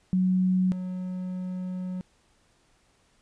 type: tone pair in turn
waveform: sine / triangle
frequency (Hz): 184.9 / 183.41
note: F#3 / F#3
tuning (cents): -1 / -15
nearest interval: unison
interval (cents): 14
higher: first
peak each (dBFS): -20 / -28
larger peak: first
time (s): 0.13-0.72 / 0.72-2.01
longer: second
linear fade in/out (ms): 0
effects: pink hiss -65 dBFS RMS until 3.21 s + resampled to 22050 Hz